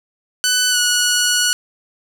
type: tone with pitch glide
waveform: 10% pulse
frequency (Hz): 1500 to 1464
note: F#6 to F#6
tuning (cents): +23 to -19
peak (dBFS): -5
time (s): 0.44-1.53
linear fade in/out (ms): 0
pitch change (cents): -42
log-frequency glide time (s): 0.7-0.78
effects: none